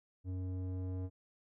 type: tone with low-pass filter sweep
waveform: square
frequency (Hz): 92.5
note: F#2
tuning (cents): 0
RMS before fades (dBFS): -39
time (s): 0.24-1.1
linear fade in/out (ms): 50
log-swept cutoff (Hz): 300 to 510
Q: 0.9
effects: none